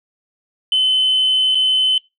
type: tone with dropouts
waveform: sine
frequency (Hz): 3044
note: F#7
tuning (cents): +48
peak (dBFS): -11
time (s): 0.72-1.98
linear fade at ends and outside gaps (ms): 2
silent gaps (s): 1.548-1.553
effects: noise-tail reverb RT60 0.2 s tail -21 dB re dry + tanh soft clip ceiling -9 dBFS